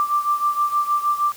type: beating tone pair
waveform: sine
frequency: 1177 / 1183.4 Hz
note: D6 / D6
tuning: +3 / +13 cents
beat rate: 6.4 Hz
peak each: -19 / -23 dBFS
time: 0-1.32 s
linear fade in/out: 0 ms
effects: white hiss -42 dBFS RMS until 1.36 s